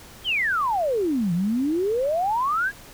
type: exponential two-way sweep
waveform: sine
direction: down then up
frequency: 3300 to 165 to 1690 Hz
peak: -20 dBFS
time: 0.24-2.72 s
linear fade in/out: 50 ms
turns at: 1.33 s
effects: pink hiss -45 dBFS RMS until 2.93 s